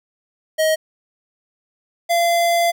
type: tone pair in turn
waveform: square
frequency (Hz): 630 / 685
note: D#5 / F5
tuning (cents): +21 / -34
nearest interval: minor second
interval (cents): 145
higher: second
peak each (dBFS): -15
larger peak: neither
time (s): 0.58-0.76 / 2.09-2.72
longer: second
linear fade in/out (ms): 20
effects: none